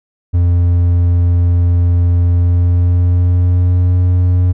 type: tone with pitch glide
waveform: triangle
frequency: 87.31 to 89.82 Hz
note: F2 to F2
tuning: 0 to +49 cents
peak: -6 dBFS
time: 0.33-4.53 s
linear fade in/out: 20 ms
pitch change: +49 cents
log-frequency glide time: 2.29-4.01 s
effects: none